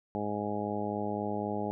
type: harmonic tone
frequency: 103.83 Hz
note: G#2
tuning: in tune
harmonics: 1 / 2 / 3 / 4 / 5 / 6 / 7 / 8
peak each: -42 / -36 / -39 / -38 / -41 / -40 / -42 / -38 dBFS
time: 0.15-1.71 s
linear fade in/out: 0 ms
effects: none